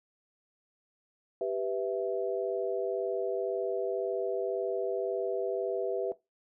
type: chord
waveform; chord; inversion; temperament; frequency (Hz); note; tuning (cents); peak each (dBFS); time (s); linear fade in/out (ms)
sine; E minor; first; equal; 392 / 493.9 / 659.3; G4 / B4 / E5; 0 / 0 / 0; -33; 1.41-6.12; 2
effects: noise-tail reverb RT60 0.2 s tail -18 dB re dry